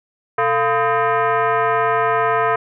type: tone with frequency modulation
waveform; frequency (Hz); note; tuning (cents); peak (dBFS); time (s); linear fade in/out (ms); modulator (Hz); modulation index
sine; 123.47; B2; 0; -14; 0.38-2.56; 5; 569; 2.6
effects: none